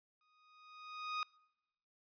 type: tone with exponential growth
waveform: sawtooth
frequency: 1244.5 Hz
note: D#6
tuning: in tune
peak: -31 dBFS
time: 0.21-1.23 s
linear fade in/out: 1 ms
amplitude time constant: 220 ms
effects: noise-tail reverb RT60 1.0 s tail -26 dB re dry + resampled to 11025 Hz